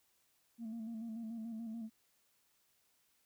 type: tone with vibrato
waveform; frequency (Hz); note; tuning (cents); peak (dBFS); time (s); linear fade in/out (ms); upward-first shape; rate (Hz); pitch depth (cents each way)
sine; 225.9; A3; +46; -39; 0.58-1.9; 50; square; 6.9; 44
effects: tanh soft clip ceiling -39 dBFS + white hiss -75 dBFS RMS until 3.25 s